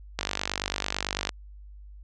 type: click train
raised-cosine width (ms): 0.2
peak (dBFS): -9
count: 55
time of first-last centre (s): 0.19-1.292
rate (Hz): 49
effects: added 50 Hz sine -43 dBFS peak until 2.03 s + resampled to 24000 Hz